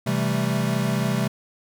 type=chord; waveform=square; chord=A minor seventh; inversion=first; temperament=equal; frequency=130.81 / 164.81 / 196 / 220 Hz; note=C3 / E3 / G3 / A3; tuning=0 / 0 / 0 / 0 cents; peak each=-26 / -29 / -27 / -28 dBFS; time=0.06-1.28 s; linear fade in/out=10 ms; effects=none